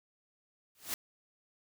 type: noise with exponential growth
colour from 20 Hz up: white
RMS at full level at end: -32 dBFS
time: 0.75-0.94 s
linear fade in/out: 1 ms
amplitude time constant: 41 ms
effects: none